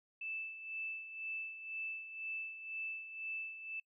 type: tone with tremolo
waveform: sine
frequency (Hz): 2637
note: E7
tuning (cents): 0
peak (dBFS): -38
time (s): 0.21-3.8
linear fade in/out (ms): 5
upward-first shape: sine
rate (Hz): 2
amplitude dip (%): 65
effects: noise-tail reverb RT60 0.1 s tail -26 dB re dry